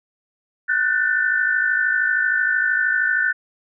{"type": "tone cluster", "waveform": "sine", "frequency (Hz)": [1472, 1525, 1778], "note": ["F#6", "G6", "A6"], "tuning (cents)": [-9, -48, 18], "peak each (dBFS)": -21, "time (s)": [0.68, 3.33], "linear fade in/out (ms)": 20, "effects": []}